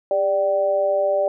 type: tone with amplitude modulation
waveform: sine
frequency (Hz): 587.3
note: D5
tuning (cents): 0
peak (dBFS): -13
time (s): 0.11-1.28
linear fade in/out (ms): 2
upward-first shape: sine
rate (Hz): 186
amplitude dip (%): 75
effects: none